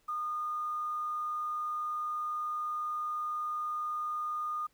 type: tone with quantisation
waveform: sine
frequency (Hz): 1222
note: D#6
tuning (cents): -32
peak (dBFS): -32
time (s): 0.08-4.67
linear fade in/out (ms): 10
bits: 10
effects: pink hiss -71 dBFS RMS until 4.73 s